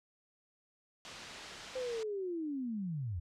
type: low-pass noise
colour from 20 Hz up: white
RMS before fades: -49 dBFS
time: 1.05-2.03 s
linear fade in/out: 0 ms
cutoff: 5000 Hz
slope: 12 dB/octave
type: linear sweep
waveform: sine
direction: down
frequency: 523 to 77.78 Hz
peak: -35 dBFS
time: 1.75-3.2 s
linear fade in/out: 10 ms
effects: low-pass 8000 Hz 12 dB/octave